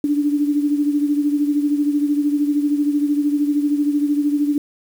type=beating tone pair; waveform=sine; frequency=290 / 303 Hz; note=D4 / D#4; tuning=-22 / -46 cents; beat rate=13 Hz; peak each=-16 / -23 dBFS; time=0.04-4.58 s; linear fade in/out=2 ms; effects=7-bit